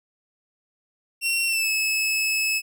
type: tone with pitch glide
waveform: sawtooth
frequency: 2728 to 2594 Hz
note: F7 to E7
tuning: -41 to -28 cents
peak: -18 dBFS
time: 1.21-2.62 s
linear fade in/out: 50 ms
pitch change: -87 cents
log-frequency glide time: 1.46-1.69 s
effects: none